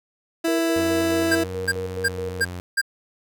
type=tone; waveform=30% pulse; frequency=330.7 Hz; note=E4; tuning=6 cents sharp; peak=-17 dBFS; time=0.44-1.44 s; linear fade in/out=10 ms
type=tone with tremolo; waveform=sine; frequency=470 Hz; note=A#4; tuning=14 cents sharp; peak=-26 dBFS; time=0.48-2.42 s; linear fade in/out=0 ms; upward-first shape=square; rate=4.7 Hz; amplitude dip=55%
type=tone with pitch glide; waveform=sawtooth; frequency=91 to 89.39 Hz; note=F#2 to F2; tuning=-28 to +41 cents; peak=-27 dBFS; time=0.76-2.6 s; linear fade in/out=0 ms; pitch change=-31 cents; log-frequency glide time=1.99-2.16 s
type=tone bursts; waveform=square; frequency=1600 Hz; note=G6; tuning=35 cents sharp; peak=-18 dBFS; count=5; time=1.31-2.815 s; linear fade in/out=10 ms; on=45 ms; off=320 ms
effects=none